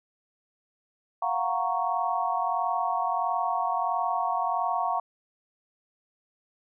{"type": "chord", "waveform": "sine", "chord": "Gb major seventh", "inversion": "third", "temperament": "equal", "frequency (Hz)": [698.5, 740, 932.3, 1108.7], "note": ["F5", "Gb5", "Bb5", "Db6"], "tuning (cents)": [0, 0, 0, 0], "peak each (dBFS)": -30, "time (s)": [1.22, 5], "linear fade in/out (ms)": 5, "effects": []}